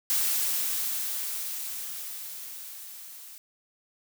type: noise with level ramp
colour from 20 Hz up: blue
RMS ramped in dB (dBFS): -25 to -46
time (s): 0.1-3.38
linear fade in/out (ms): 0
effects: none